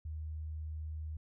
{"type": "tone", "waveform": "sine", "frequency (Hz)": 77.78, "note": "D#2", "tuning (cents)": 0, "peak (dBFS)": -38, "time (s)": [0.05, 1.17], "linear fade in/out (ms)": 5, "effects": []}